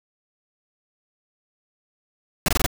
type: noise bursts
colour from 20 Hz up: pink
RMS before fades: -19 dBFS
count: 5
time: 2.46-2.663 s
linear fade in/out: 2 ms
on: 23 ms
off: 22 ms
effects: none